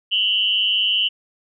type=tone with amplitude modulation; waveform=sine; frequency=2960 Hz; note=F#7; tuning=in tune; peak=-12 dBFS; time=0.11-1.09 s; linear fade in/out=20 ms; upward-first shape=sine; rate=205 Hz; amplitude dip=90%; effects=none